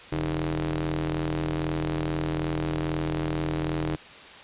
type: ring-modulated tone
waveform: sawtooth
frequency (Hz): 82.41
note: E2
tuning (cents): 0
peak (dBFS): -19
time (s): 0.12-3.96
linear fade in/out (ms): 5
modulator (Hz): 228
effects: white hiss -45 dBFS RMS until 4.43 s + resampled to 8000 Hz